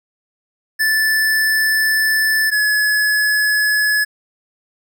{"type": "tone pair in turn", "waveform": "square", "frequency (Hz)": [1752, 1702.1], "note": ["A6", "G#6"], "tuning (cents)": [-8, 42], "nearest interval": "minor second", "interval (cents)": 50, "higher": "first", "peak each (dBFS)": -14, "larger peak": "neither", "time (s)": [[0.79, 2.51], [2.51, 4.05]], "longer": "first", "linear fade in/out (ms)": 20, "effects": []}